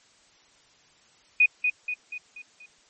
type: tone with echo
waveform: sine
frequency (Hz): 2479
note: D#7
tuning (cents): -7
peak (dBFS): -14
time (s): 1.4-1.46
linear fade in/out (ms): 5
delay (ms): 240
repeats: 5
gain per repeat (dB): -6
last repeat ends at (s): 2.66
effects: white hiss -59 dBFS RMS until 2.89 s + MP3 32 kbps